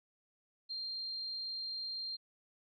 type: tone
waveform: sine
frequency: 4186 Hz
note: C8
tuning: in tune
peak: -38 dBFS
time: 0.69-2.17 s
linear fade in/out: 20 ms
effects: none